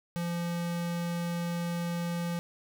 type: tone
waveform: square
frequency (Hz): 171.8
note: F3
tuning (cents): -28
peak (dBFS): -31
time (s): 0.16-2.39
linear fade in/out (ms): 0
effects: none